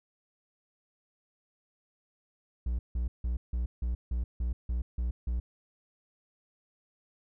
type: tone bursts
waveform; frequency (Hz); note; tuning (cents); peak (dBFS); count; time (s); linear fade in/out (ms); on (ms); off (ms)
triangle; 60; B1; -49; -26; 10; 2.66-5.4; 5; 130; 160
effects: none